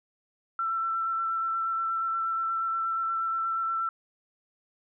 sine tone with vibrato, 1340 Hz, E6, 28 cents sharp, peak -26 dBFS, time 0.59-3.89 s, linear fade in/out 2 ms, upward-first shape sine, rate 8.4 Hz, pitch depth 14 cents each way, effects none

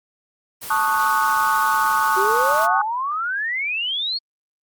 white noise, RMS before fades -32 dBFS, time 0.61-2.67 s, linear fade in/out 20 ms
sine chord, D# half-diminished seventh, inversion second, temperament equal, 880 / 1108.7 / 1244.5 / 1480 Hz, A5 / C#6 / D#6 / F#6, 0 / 0 / 0 / 0 cents, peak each -21 / -21 / -22 / -23 dBFS, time 0.7-2.82 s, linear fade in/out 5 ms
sine exponential sweep, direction up, 370 to 4435 Hz, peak -21 dBFS, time 2.16-4.19 s, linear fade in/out 20 ms
effects Opus 24 kbps

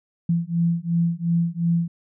sine beating tone pair, 167.9 / 170.7 Hz, E3 / F3, +32 / -39 cents, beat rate 2.8 Hz, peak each -22 dBFS, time 0.29-1.88 s, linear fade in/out 5 ms, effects none

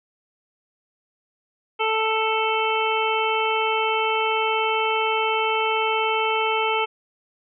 harmonic tone, 440.7 Hz, A4, 3 cents sharp, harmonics 1 / 2 / 3 / 5 / 6 / 7, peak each -25 / -24 / -27 / -29 / -28 / -30 dBFS, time 1.79-6.86 s, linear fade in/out 20 ms, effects none

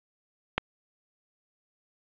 click, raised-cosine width 0.3 ms, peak -7 dBFS, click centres 0.58 s, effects resampled to 8000 Hz + 7-bit

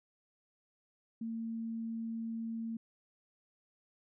sine tone, 227 Hz, A#3, 46 cents flat, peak -36 dBFS, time 1.21-2.77 s, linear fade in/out 5 ms, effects none

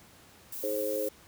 violet noise, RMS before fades -39 dBFS, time 0.52-1.09 s, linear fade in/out 5 ms
harmonic tone, 106 Hz, G#2, 36 cents sharp, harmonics 3 / 4 / 5, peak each -38 / -34 / -31 dBFS, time 0.63-1.09 s, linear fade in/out 10 ms
effects pink hiss -56 dBFS RMS until 1.27 s + high-pass 60 Hz 12 dB/octave

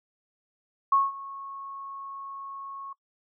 sine tone with ADSR envelope, 1098 Hz, C#6, 17 cents flat, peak -17 dBFS, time 0.92-2.93 s, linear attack 5 ms, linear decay 190 ms, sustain -20 dB, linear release 5 ms, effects noise-tail reverb RT60 0.1 s tail -21 dB re dry

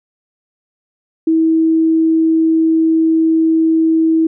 sine tone, 322.9 Hz, E4, 36 cents flat, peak -9 dBFS, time 1.27-4.27 s, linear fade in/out 5 ms, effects none

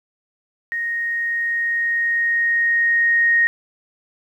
sine tone with level ramp, 1864.7 Hz, A#6, in tune, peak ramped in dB -21 to -12 dBFS, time 0.72-3.47 s, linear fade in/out 0 ms, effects 9-bit

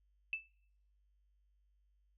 sine tone with exponential decay, 2637 Hz, E7, in tune, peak -31 dBFS, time 0.33-0.46 s, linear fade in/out 1 ms, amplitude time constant 27 ms, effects noise-tail reverb RT60 0.7 s tail -25 dB re dry + added 50 Hz sine -70 dBFS peak until 2.17 s

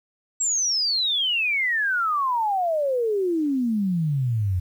sine exponential sweep, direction down, 7700 to 87.31 Hz, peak -20 dBFS, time 0.4-4.6 s, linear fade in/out 10 ms, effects 9-bit

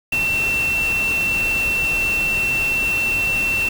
sine tone in noise, 2698 Hz, E7, 40 cents sharp, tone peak -17 dBFS, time 0.12-3.69 s, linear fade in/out 5 ms, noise pink, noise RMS -29 dBFS, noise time 0.12-3.69 s, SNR +9 dB, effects none

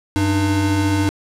square tone pair together, 96.1 / 302.5 Hz, G2 / D#4, -34 / -49 cents, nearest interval octave + minor sixth, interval 1985 cents, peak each -19 dBFS, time 0.16-1.09 s, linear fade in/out 0 ms, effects low-pass 11000 Hz 12 dB/octave

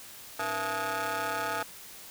20% pulse ring-modulated tone, 195.9 Hz, G3, 1 cent flat, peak -22 dBFS, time 0.39-1.63 s, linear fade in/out 5 ms, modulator 1060 Hz, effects white hiss -47 dBFS RMS until 2.1 s

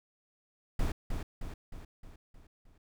brown noise with echo, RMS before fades -29 dBFS, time 0.79-0.92 s, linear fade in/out 5 ms, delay 310 ms, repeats 6, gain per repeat -5 dB, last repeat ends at 2.78 s, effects none

